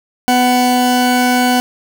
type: tone pair together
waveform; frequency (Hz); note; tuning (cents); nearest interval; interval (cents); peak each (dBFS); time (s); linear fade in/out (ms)
40% pulse; 248.8 / 746; B3 / F#5; +13 / +14; octave + perfect fifth; 1901; -12; 0.28-1.6; 0
effects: none